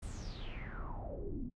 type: noise with low-pass filter sweep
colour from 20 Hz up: brown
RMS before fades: -42 dBFS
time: 0.02-1.5 s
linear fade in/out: 10 ms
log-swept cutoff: 9600 to 220 Hz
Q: 7.6
effects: noise-tail reverb RT60 0.1 s tail -25 dB re dry